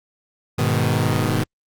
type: chord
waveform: sawtooth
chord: G# minor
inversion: none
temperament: equal with one note detuned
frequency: 103.83 / 124.62 / 155.56 Hz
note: G#2 / B2 / D#3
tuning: 0 / +16 / 0 cents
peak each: -17 / -17 / -18 dBFS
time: 0.58-1.44 s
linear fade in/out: 10 ms
effects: Opus 48 kbps